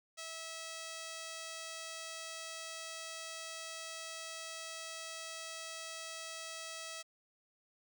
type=tone; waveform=5% pulse; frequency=650 Hz; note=E5; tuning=24 cents flat; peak=-32 dBFS; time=0.17-7.03 s; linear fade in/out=20 ms; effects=none